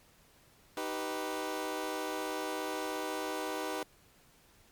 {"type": "chord", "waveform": "20% pulse", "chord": "Eb augmented", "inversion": "none", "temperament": "equal with one note detuned", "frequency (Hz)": [311.1, 387.9, 493.9], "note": ["Eb4", "G4", "B4"], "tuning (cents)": [0, -18, 0], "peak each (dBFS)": [-34, -34, -34], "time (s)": [0.77, 3.83], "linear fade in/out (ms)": 2, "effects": ["pink hiss -63 dBFS RMS until 4.71 s", "MP3 96 kbps"]}